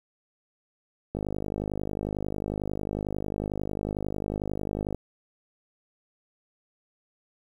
click train, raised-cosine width 2 ms, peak -17 dBFS, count 195, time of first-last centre 1.15-4.946 s, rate 51.1 Hz, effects 9-bit

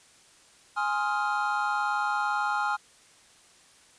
triangle chord, F minor seventh, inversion first, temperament equal with one note detuned, 830.6 / 1046.5 / 1259 / 1396.9 Hz, Ab5 / C6 / Eb6 / F6, 0 / 0 / +20 / 0 cents, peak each -27 / -32 / -31 / -28 dBFS, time 0.76-2.77 s, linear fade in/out 20 ms, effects white hiss -57 dBFS RMS until 3.98 s + resampled to 22050 Hz

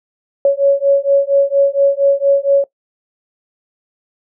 sine beating tone pair, 555 / 559.3 Hz, C#5 / C#5, +2 / +15 cents, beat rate 4.3 Hz, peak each -12 dBFS, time 0.45-2.64 s, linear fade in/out 2 ms, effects noise-tail reverb RT60 0.1 s tail -18 dB re dry

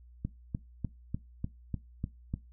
click train, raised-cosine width 5 ms, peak -20 dBFS, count 8, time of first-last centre 0.25-2.34 s, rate 3.35 Hz, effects noise-tail reverb RT60 0.2 s tail -18 dB re dry + added 60 Hz sine -52 dBFS peak until 2.52 s

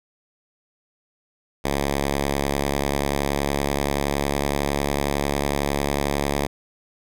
5% pulse tone with pitch glide, 70.2 to 71.02 Hz, C#2 to C#2, +22 to +43 cents, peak -10 dBFS, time 1.64-6.47 s, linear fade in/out 10 ms, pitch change +21 cents, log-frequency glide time 2.3-4.82 s, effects none

